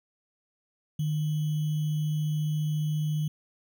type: tone with sample-and-hold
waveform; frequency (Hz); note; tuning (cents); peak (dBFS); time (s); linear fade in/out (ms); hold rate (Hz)
sine; 152.4; D#3; -36; -25; 0.99-3.28; 5; 3150
effects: none